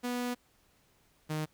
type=tone pair in turn; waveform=sawtooth; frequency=245.3 / 154.53 Hz; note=B3 / D#3; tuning=-12 / -12 cents; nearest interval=minor sixth; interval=800 cents; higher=first; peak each=-28 dBFS; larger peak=neither; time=0.03-0.35 / 1.29-1.46 s; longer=first; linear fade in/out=20 ms; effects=pink hiss -68 dBFS RMS until 1.53 s